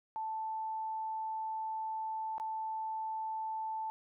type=tone with dropouts; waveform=sine; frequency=880 Hz; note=A5; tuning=in tune; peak=-35 dBFS; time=0.16-3.9 s; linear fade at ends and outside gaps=0 ms; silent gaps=2.381-2.399 s; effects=none